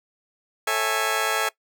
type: chord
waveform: 15% pulse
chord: A major seventh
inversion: none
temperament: just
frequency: 440 / 550 / 660 / 825 Hz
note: A4 / C#5 / E5 / G#5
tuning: 0 / -14 / +2 / -12 cents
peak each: -21 / -24 / -22 / -22 dBFS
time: 0.67-1.49 s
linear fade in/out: 5 ms
effects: noise-tail reverb RT60 0.1 s tail -20 dB re dry